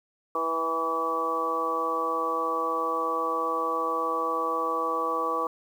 harmonic tone with a mistuned harmonic, 163.3 Hz, E3, 16 cents flat, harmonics 2 / 3 / 4 / 5 / 6 / 7, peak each -37 / -31 / -37 / -37 / -35 / -27 dBFS, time 0.35-5.47 s, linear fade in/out 2 ms, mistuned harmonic 6, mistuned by +15 cents, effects 9-bit

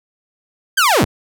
sawtooth linear sweep, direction down, 1633 to 31.86 Hz, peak -7 dBFS, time 0.77-1.05 s, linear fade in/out 10 ms, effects none

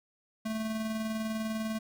square tone with tremolo, 220 Hz, A3, in tune, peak -31 dBFS, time 0.45-1.79 s, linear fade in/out 10 ms, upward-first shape square, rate 20 Hz, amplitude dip 30%, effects none

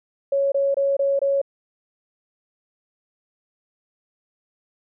sine tone bursts, 554.4 Hz, C#5, in tune, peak -17 dBFS, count 5, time 0.32-1.416 s, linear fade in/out 5 ms, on 200 ms, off 24 ms, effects none

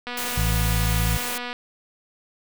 click train, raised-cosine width 0.3 ms, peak -16 dBFS, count 357, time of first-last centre 0.07-1.529 s, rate 244 Hz
white noise, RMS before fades -30 dBFS, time 0.17-1.38 s, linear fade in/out 5 ms
harmonic tone, 54.7 Hz, A1, 9 cents flat, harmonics 1 / 2 / 3, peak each -22 / -25 / -27 dBFS, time 0.36-1.18 s, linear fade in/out 20 ms
effects none

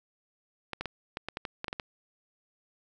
clicks, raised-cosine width 0.3 ms, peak -18 dBFS, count 11, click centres 0.733 / 0.81 / 0.857 / 1.171 / 1.286 / 1.371 / 1.452 / 1.644 / 1.682 / 1.729 / 1.798 s, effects none

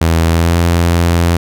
sawtooth tone with pitch glide, 82.41 to 85.32 Hz, E2 to F2, 0 to -40 cents, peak -5 dBFS, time 0.01-1.37 s, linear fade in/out 5 ms, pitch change +60 cents, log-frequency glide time 0.27-0.57 s, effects none

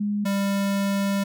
sine / square tone pair in turn, 206.1 / 198.31 Hz, G#3 / G3, -13 / +20 cents, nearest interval minor second, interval 67 cents, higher first, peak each -22 dBFS, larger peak neither, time 0-0.25 / 0.25-1.24 s, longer second, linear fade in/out 10 ms, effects none

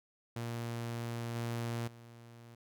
sawtooth tone with level steps, 117.3 Hz, A#2, 11 cents sharp, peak -33 / -31 / -48 dBFS, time 0.36-2.55 s, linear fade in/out 5 ms, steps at 1.35 / 1.87 s, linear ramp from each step 10 ms, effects none

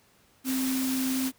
sine tone in noise, 261.6 Hz, C4, in tune, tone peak -26 dBFS, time 0.44-1.32 s, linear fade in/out 50 ms, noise white, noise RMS -34 dBFS, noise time 0.44-1.32 s, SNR +5 dB, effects pink hiss -62 dBFS RMS until 1.38 s + high-pass 60 Hz 12 dB/octave

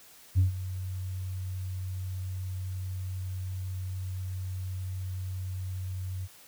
sine tone with ADSR envelope, 93 Hz, F#2, 9 cents sharp, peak -16 dBFS, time 0.35-6.28 s, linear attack 34 ms, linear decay 130 ms, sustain -16 dB, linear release 38 ms, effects tanh soft clip ceiling -17 dBFS + white hiss -54 dBFS RMS until 6.47 s

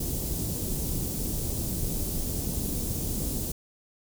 pink band-stop noise, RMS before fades -30 dBFS, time 0-3.52 s, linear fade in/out 5 ms, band 330 to 8000 Hz, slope 12 dB/octave, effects none

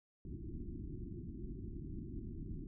pink low-pass noise, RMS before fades -45 dBFS, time 0.25-2.67 s, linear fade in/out 2 ms, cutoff 370 Hz, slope 96 dB/octave, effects none

